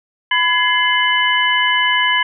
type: tone cluster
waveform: sine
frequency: 999 / 1689 / 2089 / 2992 Hz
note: B5 / G#6 / C7 / F#7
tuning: +20 / +29 / -3 / +19 cents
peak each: -18 dBFS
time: 0.31-2.23 s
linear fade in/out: 5 ms
effects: none